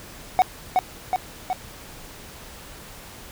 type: tone with echo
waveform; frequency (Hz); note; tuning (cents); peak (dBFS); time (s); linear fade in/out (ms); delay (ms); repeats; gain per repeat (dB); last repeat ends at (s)
triangle; 742; F#5; +5; -10; 0.39-0.42; 0; 370; 3; -3; 1.53
effects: pink hiss -42 dBFS RMS until 3.31 s